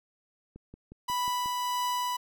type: click train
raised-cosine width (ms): 3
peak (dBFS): -33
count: 6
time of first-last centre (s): 0.56-1.459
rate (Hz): 5.56
type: tone with tremolo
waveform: 45% pulse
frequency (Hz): 987.8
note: B5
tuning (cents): 0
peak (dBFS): -27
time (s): 1.08-2.17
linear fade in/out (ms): 10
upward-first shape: triangle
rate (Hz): 1.6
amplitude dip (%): 25
effects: none